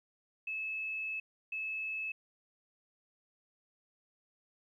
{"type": "tone bursts at uneven times", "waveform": "sine", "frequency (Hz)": 2600, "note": "E7", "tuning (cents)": -24, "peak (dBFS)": -35, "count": 2, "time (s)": [[0.47, 1.2], [1.52, 2.12]], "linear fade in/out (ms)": 5, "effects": ["12-bit"]}